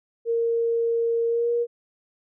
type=tone with pitch glide; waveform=sine; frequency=463.2 to 473.5 Hz; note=A#4 to A#4; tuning=-11 to +27 cents; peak=-20 dBFS; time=0.25-1.67 s; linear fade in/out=50 ms; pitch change=+38 cents; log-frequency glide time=1.27-1.51 s; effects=none